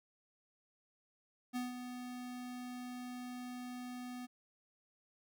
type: tone with ADSR envelope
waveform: square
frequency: 248.2 Hz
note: B3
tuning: 9 cents sharp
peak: -36 dBFS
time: 1.53-4.27 s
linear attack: 31 ms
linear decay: 160 ms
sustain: -8 dB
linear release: 23 ms
effects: none